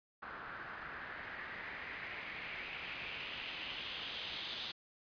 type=noise with low-pass filter sweep; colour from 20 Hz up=white; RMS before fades=-45 dBFS; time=0.22-4.72 s; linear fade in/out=10 ms; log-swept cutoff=1400 to 3700 Hz; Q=3.4; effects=resampled to 11025 Hz